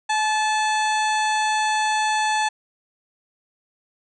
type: harmonic tone with a mistuned harmonic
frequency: 870 Hz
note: A5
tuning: 20 cents flat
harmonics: 1 / 2 / 3 / 4 / 5 / 7 / 8 / 9 / 10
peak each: -20 / -26 / -30 / -32 / -34 / -37 / -38 / -39 / -40 dBFS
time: 0.09-2.49 s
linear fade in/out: 10 ms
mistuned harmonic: 1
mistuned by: -24 cents
effects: none